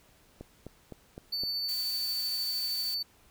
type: click train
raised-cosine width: 2 ms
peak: -28 dBFS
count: 5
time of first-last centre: 0.41-1.436 s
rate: 3.9 Hz
type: tone with tremolo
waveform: triangle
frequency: 4500 Hz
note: C#8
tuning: 25 cents sharp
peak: -28 dBFS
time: 1.32-3.03 s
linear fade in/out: 10 ms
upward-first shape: triangle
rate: 13 Hz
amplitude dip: 25%
type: noise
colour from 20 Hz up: blue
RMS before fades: -41 dBFS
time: 1.68-2.95 s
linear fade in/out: 10 ms
effects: pink hiss -62 dBFS RMS until 3.3 s